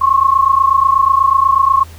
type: tone pair together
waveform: sine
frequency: 1069 / 1097.2 Hz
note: C6 / C#6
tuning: +37 / -18 cents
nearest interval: unison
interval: 45 cents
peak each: -11 dBFS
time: 0.01-1.84 s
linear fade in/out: 10 ms
effects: added 82 Hz sine -33 dBFS peak until 1.98 s + pink hiss -41 dBFS RMS until 1.98 s